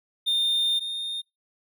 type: tone pair in turn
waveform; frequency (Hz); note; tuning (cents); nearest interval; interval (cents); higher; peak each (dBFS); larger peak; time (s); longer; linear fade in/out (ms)
triangle; 3629 / 3656; A#7 / A#7; -47 / -34; unison; 13; second; -19 / -27; first; 0.26-0.8 / 0.8-1.22; first; 20
effects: noise-tail reverb RT60 0.2 s tail -24 dB re dry